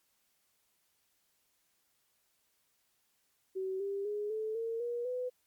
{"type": "tone with pitch steps", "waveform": "sine", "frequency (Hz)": [379.3, 397.2, 416, 435.7, 456.3, 477.9, 500.5], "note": ["F#4", "G4", "G#4", "A4", "A#4", "A#4", "B4"], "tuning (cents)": [43, 23, 3, -17, -37, 43, 23], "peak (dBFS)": -33, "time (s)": [3.55, 5.3], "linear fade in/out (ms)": 20, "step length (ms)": 250, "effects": ["white hiss -75 dBFS RMS until 5.46 s", "MP3 96 kbps"]}